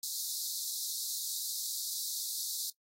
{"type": "high-pass noise", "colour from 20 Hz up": "pink", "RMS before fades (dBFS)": -37, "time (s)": [0.03, 2.7], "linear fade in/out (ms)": 2, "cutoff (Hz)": 3800, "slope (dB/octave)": 96, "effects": ["noise-tail reverb RT60 0.1 s tail -21 dB re dry", "AAC 48 kbps"]}